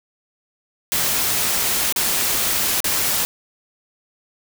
white noise with dropouts, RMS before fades -20 dBFS, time 0.92-3.25 s, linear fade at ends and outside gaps 0 ms, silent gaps 1.925-1.961 / 2.804-2.843 s, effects none

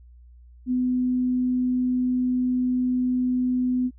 sine tone, 251.5 Hz, B3, 32 cents sharp, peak -20 dBFS, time 0.66-3.91 s, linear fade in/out 50 ms, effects added 60 Hz sine -46 dBFS peak until 3.98 s

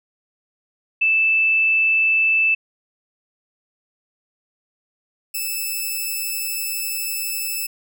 sine / 5% pulse tone pair in turn, 2637 / 2626 Hz, E7 / E7, 0 / -7 cents, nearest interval unison, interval 7 cents, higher first, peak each -14 / -14 dBFS, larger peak neither, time 1.01-2.55 / 5.34-7.67 s, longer second, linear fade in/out 10 ms, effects none

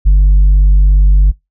sine tone with tanh clipping, 48.58 Hz, G1, 15 cents flat, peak -4 dBFS, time 0.05-1.32 s, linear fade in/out 20 ms, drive 2 dB, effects noise-tail reverb RT60 0.2 s tail -24 dB re dry

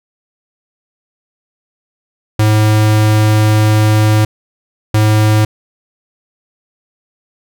square tone bursts at uneven times, 107.4 Hz, A2, 41 cents flat, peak -8 dBFS, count 2, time 2.39-4.25 / 4.94-5.45 s, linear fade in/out 5 ms, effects none

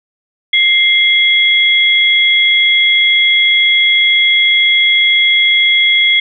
sine tone pair together, 2100 / 3334 Hz, C7 / G#7, +6 / +6 cents, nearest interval minor sixth, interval 800 cents, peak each -10 dBFS, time 0.53-6.2 s, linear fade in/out 5 ms, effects none

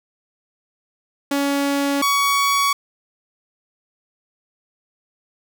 sawtooth tone pair in turn, 281.2 / 1124.8 Hz, C#4 / C#6, +25 / +25 cents, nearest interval 2 octaves, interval 2400 cents, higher second, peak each -14 / -12 dBFS, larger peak second, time 1.31-2.02 / 2.02-2.73 s, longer neither, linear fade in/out 5 ms, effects none

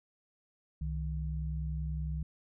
sine tone pair together, 65.6 / 156.02 Hz, C2 / D#3, +5 / +5 cents, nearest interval octave + minor third, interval 1500 cents, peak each -34 / -37 dBFS, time 0.81-2.23 s, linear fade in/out 5 ms, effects none

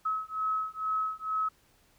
sine beating tone pair, 1284 / 1286.2 Hz, E6 / E6, -46 / -43 cents, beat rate 2.2 Hz, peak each -32 / -32 dBFS, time 0.05-1.49 s, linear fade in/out 10 ms, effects pink hiss -65 dBFS RMS until 1.98 s

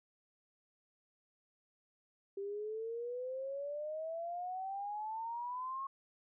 sine exponential sweep, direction up, 392 to 1095 Hz, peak -38 dBFS, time 2.37-5.87 s, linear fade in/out 5 ms, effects none

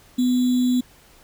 sine tone with sample-and-hold, 249.7 Hz, B3, 19 cents sharp, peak -16 dBFS, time 0.18-0.81 s, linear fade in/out 10 ms, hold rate 3675 Hz, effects pink hiss -52 dBFS RMS until 1.23 s

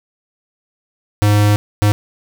square tone bursts at uneven times, 103.83 Hz, G#2, in tune, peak -10 dBFS, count 2, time 1.22-1.56 / 1.82-1.92 s, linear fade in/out 0 ms, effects none

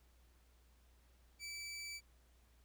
20% pulse tone, 2312 Hz, D7, 28 cents flat, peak -40 dBFS, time 1.39-2.01 s, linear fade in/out 50 ms, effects added 60 Hz sine -66 dBFS peak until 2.64 s + pink hiss -74 dBFS RMS until 2.64 s

